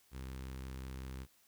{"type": "tone with notch filter", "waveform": "sawtooth", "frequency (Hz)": 65.41, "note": "C2", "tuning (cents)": 0, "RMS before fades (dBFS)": -45, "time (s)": [0.11, 1.27], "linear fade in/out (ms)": 50, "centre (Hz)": 660, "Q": 1.6, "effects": ["white hiss -69 dBFS RMS until 1.47 s"]}